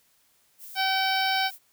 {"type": "noise", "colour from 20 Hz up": "violet", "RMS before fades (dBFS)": -43, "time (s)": [0.58, 1.59], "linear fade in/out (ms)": 50}
{"type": "harmonic tone", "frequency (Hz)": 766, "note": "G5", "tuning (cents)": -40, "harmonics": [1, 2, 3, 4, 5, 6, 7], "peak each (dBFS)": [-26, -29, -31, -32, -33, -34, -34], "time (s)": [0.75, 1.51], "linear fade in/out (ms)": 50}
{"effects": ["white hiss -65 dBFS RMS until 1.72 s"]}